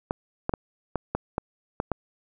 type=clicks; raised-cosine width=1 ms; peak=-11 dBFS; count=8; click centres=0.109 / 0.494 / 0.538 / 0.957 / 1.15 / 1.381 / 1.801 / 1.917 s; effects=none